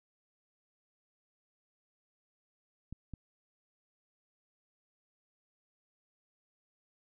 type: clicks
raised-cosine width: 5 ms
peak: -30 dBFS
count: 2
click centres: 2.926 / 3.137 s
effects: none